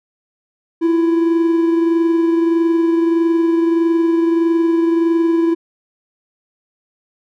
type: tone pair together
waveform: triangle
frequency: 332.3 / 353.9 Hz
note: E4 / F4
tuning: +14 / +23 cents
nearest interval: minor second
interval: 109 cents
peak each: -10 / -22 dBFS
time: 0.81-5.55 s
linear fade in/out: 20 ms
effects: none